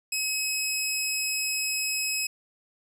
15% pulse tone, 2558 Hz, D#7, 47 cents sharp, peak -19 dBFS, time 0.12-2.27 s, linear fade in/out 5 ms, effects none

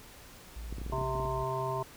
triangle tone, 56.4 Hz, A1, 44 cents sharp, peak -36 dBFS, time 0.56-1.44 s, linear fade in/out 5 ms
clicks, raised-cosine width 3 ms, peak -28 dBFS, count 11, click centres 0.726 / 0.784 / 0.816 / 0.864 / 0.899 / 0.935 / 0.983 / 1.014 / 1.154 / 1.199 / 1.253 s
harmonic tone, 130.81 Hz, C3, in tune, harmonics 1 / 3 / 5 / 7 / 8, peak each -37 / -37 / -37 / -37 / -37 dBFS, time 0.92-1.83 s, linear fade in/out 5 ms
effects pink hiss -52 dBFS RMS until 1.96 s

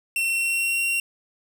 45% pulse tone with pitch glide, 2711 to 2747 Hz, E7 to F7, +48 to -29 cents, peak -21 dBFS, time 0.16-1 s, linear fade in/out 2 ms, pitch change +23 cents, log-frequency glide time 0.27-0.85 s, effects none

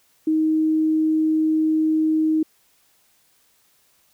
sine tone, 314.1 Hz, D#4, 16 cents sharp, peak -16 dBFS, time 0.27-2.43 s, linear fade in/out 5 ms, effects white hiss -61 dBFS RMS until 4.13 s

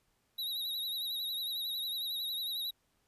square tone with vibrato, 3847 Hz, B7, 46 cents flat, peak -35 dBFS, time 0.38-2.71 s, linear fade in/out 10 ms, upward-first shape triangle, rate 11 Hz, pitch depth 76 cents each way, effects pink hiss -75 dBFS RMS until 3.07 s + resampled to 32000 Hz

